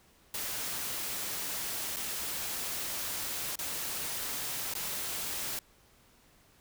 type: noise with dropouts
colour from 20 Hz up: white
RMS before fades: -36 dBFS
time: 0.34-5.59 s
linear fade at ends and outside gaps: 2 ms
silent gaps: 1.962-1.967 / 3.556-3.589 / 4.738-4.751 s
effects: pink hiss -63 dBFS RMS until 6.6 s